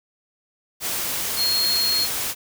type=tone in noise; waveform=sine; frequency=4267 Hz; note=C8; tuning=33 cents sharp; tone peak=-19 dBFS; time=1.36-2.08 s; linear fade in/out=50 ms; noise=white; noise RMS=-26 dBFS; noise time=0.8-2.35 s; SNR=+4 dB; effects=none

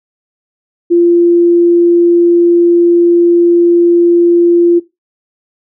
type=tone; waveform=sine; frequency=344.8 Hz; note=F4; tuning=22 cents flat; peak=-4 dBFS; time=0.9-4.8 s; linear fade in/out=20 ms; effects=noise-tail reverb RT60 0.2 s tail -17 dB re dry

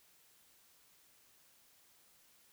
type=silence; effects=white hiss -67 dBFS RMS until 2.52 s

